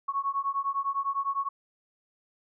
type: beating tone pair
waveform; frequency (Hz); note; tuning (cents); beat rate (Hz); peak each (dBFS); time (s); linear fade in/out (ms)
sine; 1101 / 1110.9; C#6 / C#6; -12 / +3; 9.9; -30; 0.08-1.49; 10
effects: none